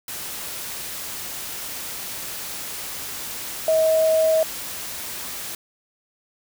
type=tone in noise; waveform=sine; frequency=638 Hz; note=D#5; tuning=43 cents sharp; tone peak=-15 dBFS; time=3.68-4.43 s; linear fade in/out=2 ms; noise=white; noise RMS=-32 dBFS; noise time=0.08-5.55 s; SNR=+14 dB; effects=none